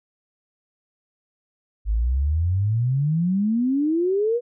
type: exponential sweep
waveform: sine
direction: up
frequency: 50.3 to 493.9 Hz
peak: -18 dBFS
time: 1.85-4.41 s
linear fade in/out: 50 ms
effects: none